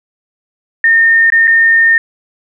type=tone with dropouts; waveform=sine; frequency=1824 Hz; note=A#6; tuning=38 cents flat; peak=-5 dBFS; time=0.84-1.98 s; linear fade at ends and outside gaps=2 ms; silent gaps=1.302-1.322 / 1.473-1.477 s; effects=none